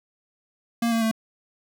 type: tone with pitch steps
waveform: square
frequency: 233.1 / 227.9 / 222.8 Hz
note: A#3 / A#3 / A3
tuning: 0 / -39 / +22 cents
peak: -21 dBFS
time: 0.82-1.114 s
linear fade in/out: 5 ms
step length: 98 ms
effects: none